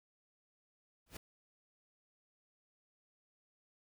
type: noise with exponential growth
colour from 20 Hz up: pink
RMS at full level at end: -41 dBFS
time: 1.06-1.17 s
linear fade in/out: 5 ms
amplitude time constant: 23 ms
effects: none